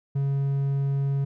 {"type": "tone", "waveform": "triangle", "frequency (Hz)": 138.59, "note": "C#3", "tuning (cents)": 0, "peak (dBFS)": -20, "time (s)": [0.15, 1.25], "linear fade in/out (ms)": 10, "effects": []}